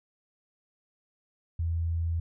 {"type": "tone", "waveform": "sine", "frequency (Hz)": 83.3, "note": "E2", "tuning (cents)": 19, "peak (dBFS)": -26, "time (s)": [1.59, 2.2], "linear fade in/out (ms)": 5, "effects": []}